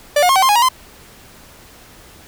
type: tone with pitch steps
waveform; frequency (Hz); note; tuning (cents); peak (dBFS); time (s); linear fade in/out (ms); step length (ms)
45% pulse; 585 / 719 / 1074 / 763 / 1053 / 828 / 951 / 1031; D5 / F#5 / C6 / G5 / C6 / G#5 / A#5 / C6; -7 / -50 / +45 / -47 / +11 / -5 / +34 / -26; -10; 0.16-0.688; 5; 66
effects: pink hiss -43 dBFS RMS until 2.27 s